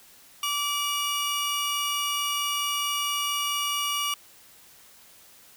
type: tone pair together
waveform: sawtooth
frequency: 1160.9 / 2880 Hz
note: D6 / F#7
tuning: -20 / -47 cents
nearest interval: octave + major third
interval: 1573 cents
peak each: -25 dBFS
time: 0.43-4.14 s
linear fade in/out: 2 ms
effects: white hiss -53 dBFS RMS until 5.56 s